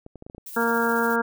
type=clicks; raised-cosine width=2 ms; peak=-27 dBFS; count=7; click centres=0.064 / 0.157 / 0.224 / 0.265 / 0.299 / 0.348 / 0.381 s
type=noise with tremolo; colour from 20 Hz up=violet; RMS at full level=-37 dBFS; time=0.46-1.16 s; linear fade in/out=5 ms; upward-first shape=square; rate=14 Hz; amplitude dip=30%
type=harmonic tone; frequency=232.2 Hz; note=A#3; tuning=7 cents flat; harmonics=1 / 2 / 3 / 4 / 5 / 6 / 7; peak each=-26 / -25 / -33 / -27 / -33 / -26 / -29 dBFS; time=0.56-1.22 s; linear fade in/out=10 ms
effects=none